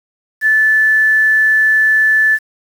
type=tone with quantisation; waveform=sine; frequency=1746 Hz; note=A6; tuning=14 cents flat; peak=-8 dBFS; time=0.41-2.39 s; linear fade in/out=50 ms; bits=6; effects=none